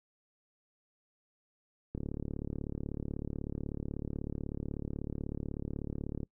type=click train; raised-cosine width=3 ms; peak=-24 dBFS; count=156; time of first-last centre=1.95-6.232 s; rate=36.2 Hz; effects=noise-tail reverb RT60 0.1 s tail -24 dB re dry